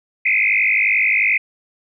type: tone with frequency modulation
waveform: sine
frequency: 2285 Hz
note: D7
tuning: 48 cents flat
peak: -13 dBFS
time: 0.25-1.38 s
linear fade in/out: 10 ms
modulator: 51.4 Hz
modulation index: 4.9
effects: none